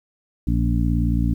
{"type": "harmonic tone with a mistuned harmonic", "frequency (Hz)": 58.27, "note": "A#1", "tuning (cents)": 0, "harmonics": [1, 2, 3, 4, 5], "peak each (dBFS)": [-20, -23, -25, -26, -27], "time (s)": [0.47, 1.34], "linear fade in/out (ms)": 5, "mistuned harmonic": 5, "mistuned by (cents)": -16, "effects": ["9-bit"]}